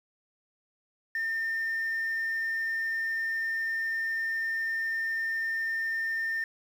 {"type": "tone", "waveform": "sine", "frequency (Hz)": 1808, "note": "A6", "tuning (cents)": 47, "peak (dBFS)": -26, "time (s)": [1.15, 6.44], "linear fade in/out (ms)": 2, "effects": ["tanh soft clip ceiling -26 dBFS", "9-bit"]}